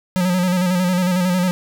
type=tone with vibrato; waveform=square; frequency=181.2 Hz; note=F#3; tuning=36 cents flat; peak=-16 dBFS; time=0.16-1.51 s; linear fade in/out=0 ms; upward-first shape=square; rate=11 Hz; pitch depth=41 cents each way; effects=none